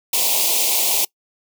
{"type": "band-stop noise", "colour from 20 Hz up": "white", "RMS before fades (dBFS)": -18, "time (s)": [0.13, 1.05], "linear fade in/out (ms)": 5, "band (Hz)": [980, 2300], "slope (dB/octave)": 48, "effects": ["noise-tail reverb RT60 0.1 s tail -24 dB re dry", "high-pass 400 Hz 12 dB/octave"]}